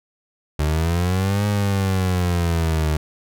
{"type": "linear two-way sweep", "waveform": "30% pulse", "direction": "up then down", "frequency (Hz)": [73.42, 103.83, 75.5], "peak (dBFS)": -15, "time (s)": [0.59, 2.97], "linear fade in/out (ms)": 5, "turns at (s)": 1.46, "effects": []}